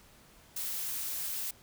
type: noise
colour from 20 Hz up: blue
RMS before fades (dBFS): -36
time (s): 0.56-1.51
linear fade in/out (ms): 5
effects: pink hiss -59 dBFS RMS until 1.62 s